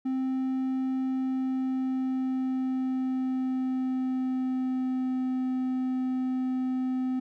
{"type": "tone with pitch glide", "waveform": "triangle", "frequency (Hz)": [261.6, 257], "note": ["C4", "C4"], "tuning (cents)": [0, -31], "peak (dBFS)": -24, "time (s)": [0.05, 7.2], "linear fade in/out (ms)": 10, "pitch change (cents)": -31, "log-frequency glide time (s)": [1, 5.28], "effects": []}